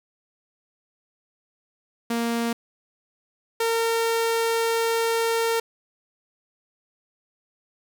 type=tone pair in turn; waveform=sawtooth; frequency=233.1 / 457.4 Hz; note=A#3 / A#4; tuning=0 / -33 cents; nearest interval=octave; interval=1167 cents; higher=second; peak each=-19 / -17 dBFS; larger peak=second; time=2.1-2.53 / 3.6-5.6 s; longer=second; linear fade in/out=5 ms; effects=9-bit